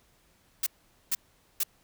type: noise bursts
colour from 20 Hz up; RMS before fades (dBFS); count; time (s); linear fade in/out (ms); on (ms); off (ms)
blue; -27; 3; 0.63-1.635; 5; 35; 450
effects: pink hiss -65 dBFS RMS until 1.83 s